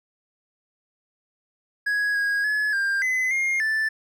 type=tone with pitch steps; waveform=triangle; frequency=1665 / 1644 / 1703 / 1595 / 2028 / 2129 / 1760 Hz; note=G#6 / G#6 / G#6 / G6 / B6 / C7 / A6; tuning=+4 / -18 / +43 / +30 / +45 / +30 / 0 cents; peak=-19 dBFS; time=1.86-3.89 s; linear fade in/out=10 ms; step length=290 ms; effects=none